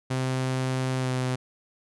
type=tone with pitch glide; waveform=sawtooth; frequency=130 to 127.91 Hz; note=C3 to C3; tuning=-11 to -39 cents; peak=-21 dBFS; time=0.1-1.36 s; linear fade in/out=10 ms; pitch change=-28 cents; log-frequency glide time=0.97-1.13 s; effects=resampled to 24000 Hz